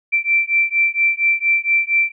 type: beating tone pair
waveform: sine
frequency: 2342 / 2346.3 Hz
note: D7 / D7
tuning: -5 / -2 cents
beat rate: 4.3 Hz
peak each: -17 dBFS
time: 0.12-2.12 s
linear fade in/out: 20 ms
effects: none